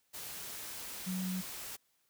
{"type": "tone in noise", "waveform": "sine", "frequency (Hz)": 185.1, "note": "F#3", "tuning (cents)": 1, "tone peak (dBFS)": -34, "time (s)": [1.06, 1.42], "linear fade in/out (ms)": 20, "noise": "white", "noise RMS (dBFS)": -44, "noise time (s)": [0.13, 1.77], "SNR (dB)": 7, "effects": ["white hiss -75 dBFS RMS until 2.09 s"]}